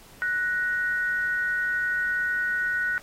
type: tone pair together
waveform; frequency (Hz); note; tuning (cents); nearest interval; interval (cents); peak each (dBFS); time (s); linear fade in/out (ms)
sine; 1479 / 1876.4; F#6 / A#6; -1 / +11; major third; 412; -24 / -30; 0.22-2.98; 0
effects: pink hiss -51 dBFS RMS until 3.02 s + AAC 48 kbps